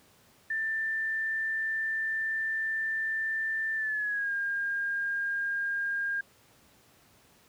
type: tone with pitch glide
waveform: sine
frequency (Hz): 1779 to 1612.6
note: A6 to G6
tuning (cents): +19 to +49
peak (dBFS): -28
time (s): 0.5-6.21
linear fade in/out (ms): 5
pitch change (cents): -170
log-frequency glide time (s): 3.75-4.33
effects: pink hiss -61 dBFS RMS until 7.48 s + high-pass 80 Hz 12 dB/octave